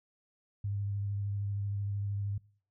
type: tone with vibrato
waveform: sine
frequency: 100.8 Hz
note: G2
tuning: 49 cents sharp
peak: -31 dBFS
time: 0.64-2.38 s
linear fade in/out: 5 ms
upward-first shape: sine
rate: 13 Hz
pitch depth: 17 cents each way
effects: noise-tail reverb RT60 0.5 s tail -24 dB re dry